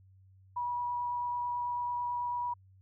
sine tone with vibrato, 970 Hz, B5, 31 cents flat, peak -31 dBFS, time 0.56-2.54 s, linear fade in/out 10 ms, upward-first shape sine, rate 9.1 Hz, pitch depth 9 cents each way, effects added 95 Hz sine -57 dBFS peak until 2.81 s

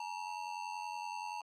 square ring-modulated tone, 899 Hz, A5, 37 cents sharp, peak -37 dBFS, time 0-1.41 s, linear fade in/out 2 ms, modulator 45.3 Hz, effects low-pass 6000 Hz 12 dB/octave + Opus 48 kbps

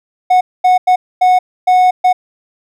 triangle tone bursts at uneven times, 734 Hz, F#5, 14 cents flat, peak -4 dBFS, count 6, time 0.3-0.41 / 0.64-0.78 / 0.87-0.96 / 1.21-1.39 / 1.67-1.91 / 2.04-2.13 s, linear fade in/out 10 ms, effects none

